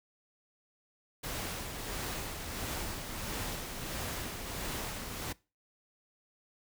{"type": "noise with tremolo", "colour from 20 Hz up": "pink", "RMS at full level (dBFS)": -37, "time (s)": [1.23, 5.33], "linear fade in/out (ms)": 10, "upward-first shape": "sine", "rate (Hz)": 1.5, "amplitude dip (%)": 40, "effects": ["noise-tail reverb RT60 0.3 s tail -22 dB re dry"]}